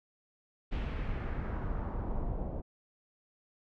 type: noise with low-pass filter sweep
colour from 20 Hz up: brown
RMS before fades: -35 dBFS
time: 0.71-2.62 s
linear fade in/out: 20 ms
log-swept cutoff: 3100 to 600 Hz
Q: 1.6
effects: none